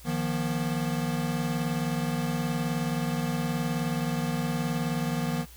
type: chord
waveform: square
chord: Eb suspended second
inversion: none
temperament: equal with one note detuned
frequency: 155.56 / 174.61 / 239.2 Hz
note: Eb3 / F3 / Bb3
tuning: 0 / 0 / +45 cents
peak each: -31 / -33 / -32 dBFS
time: 0.04-5.46 s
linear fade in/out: 50 ms
effects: added 60 Hz sine -48 dBFS peak until 5.56 s + white hiss -52 dBFS RMS until 5.56 s